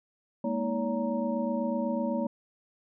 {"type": "tone cluster", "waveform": "sine", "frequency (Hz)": [207, 235, 315.7, 567, 933], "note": ["G#3", "A#3", "D#4", "C#5", "A#5"], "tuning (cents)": [-5, 14, 25, 39, 1], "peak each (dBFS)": [-35, -30, -37, -32, -38], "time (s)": [0.44, 2.27], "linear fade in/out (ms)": 5, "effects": []}